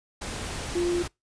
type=tone in noise; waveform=sine; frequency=349.2 Hz; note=F4; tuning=in tune; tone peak=-23 dBFS; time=0.75-1.03 s; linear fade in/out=10 ms; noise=pink; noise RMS=-34 dBFS; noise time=0.21-1.08 s; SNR=+8 dB; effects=noise-tail reverb RT60 0.2 s tail -25 dB re dry + resampled to 22050 Hz